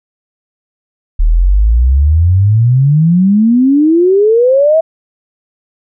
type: exponential sweep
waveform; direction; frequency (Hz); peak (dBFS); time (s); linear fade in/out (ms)
sine; up; 37 to 660; -5; 1.19-4.81; 10
effects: none